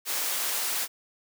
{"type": "high-pass noise", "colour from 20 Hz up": "white", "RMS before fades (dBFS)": -29, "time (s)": [0.05, 0.88], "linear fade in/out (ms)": 50, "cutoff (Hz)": 430, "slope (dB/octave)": 12, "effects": []}